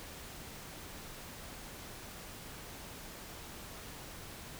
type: silence
effects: pink hiss -48 dBFS RMS until 4.59 s